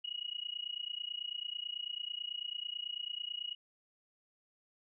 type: tone with amplitude modulation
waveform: sine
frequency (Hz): 2900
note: F#7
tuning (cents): -35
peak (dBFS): -34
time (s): 0.04-3.55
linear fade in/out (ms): 10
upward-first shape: sine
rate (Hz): 29.1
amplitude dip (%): 95
effects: none